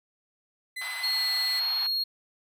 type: tone with pitch glide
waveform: 35% pulse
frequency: 2023 to 1998.6 Hz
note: B6 to B6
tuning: +41 to +20 cents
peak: -31 dBFS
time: 0.76-1.6 s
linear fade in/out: 10 ms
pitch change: -21 cents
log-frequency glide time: 1.07-1.2 s
type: band-pass noise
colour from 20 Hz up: pink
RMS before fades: -41 dBFS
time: 0.81-1.87 s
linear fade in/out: 5 ms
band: 740 to 4800 Hz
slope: 48 dB/octave
type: tone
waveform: triangle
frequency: 4281 Hz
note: C8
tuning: 39 cents sharp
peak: -24 dBFS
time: 1.03-2.04 s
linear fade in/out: 10 ms
effects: none